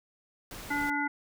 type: noise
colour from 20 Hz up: pink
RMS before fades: -43 dBFS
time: 0.51-0.9 s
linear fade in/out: 2 ms
type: harmonic tone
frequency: 288.7 Hz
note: D4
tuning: 30 cents flat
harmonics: 1 / 3 / 5 / 7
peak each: -33 / -33 / -33 / -33 dBFS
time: 0.7-1.08 s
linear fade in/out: 10 ms
effects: none